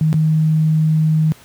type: tone with dropouts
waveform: sine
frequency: 156.8 Hz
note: D#3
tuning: 14 cents sharp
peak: -11 dBFS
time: 0.01-1.32 s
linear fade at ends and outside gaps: 0 ms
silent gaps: 0.129-0.141 s
effects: pink hiss -45 dBFS RMS until 1.44 s + high-pass 80 Hz 12 dB/octave